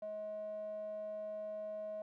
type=tone with band-pass filter; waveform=square; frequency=211.6 Hz; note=G#3; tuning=33 cents sharp; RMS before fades=-43 dBFS; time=0.02-2.02 s; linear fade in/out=2 ms; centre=650 Hz; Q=9.4; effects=none